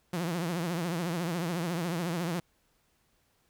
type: tone with vibrato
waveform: sawtooth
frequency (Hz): 171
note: F3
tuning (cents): -36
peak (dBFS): -26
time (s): 0.13-2.4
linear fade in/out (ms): 5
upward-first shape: triangle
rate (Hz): 14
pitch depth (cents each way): 140
effects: pink hiss -71 dBFS RMS until 3.49 s